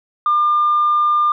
sine tone, 1200 Hz, D6, 37 cents sharp, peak -11 dBFS, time 0.26-1.32 s, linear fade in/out 2 ms, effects tanh soft clip ceiling -8 dBFS

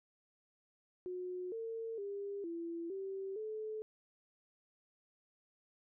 sine tone with pitch steps, 363.2 / 452.9 / 401.4 / 336.5 / 387 / 433 Hz, F#4 / A#4 / G4 / E4 / G4 / A4, -32 / -50 / +41 / +36 / -22 / -28 cents, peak -39 dBFS, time 1.06-3.82 s, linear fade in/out 0 ms, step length 460 ms, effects none

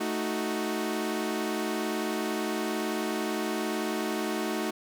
sawtooth chord, D# diminished, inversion second, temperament equal, 220 / 311.1 / 370 Hz, A3 / D#4 / F#4, 0 / 0 / 0 cents, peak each -29 dBFS, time 0-4.71 s, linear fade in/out 10 ms, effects none

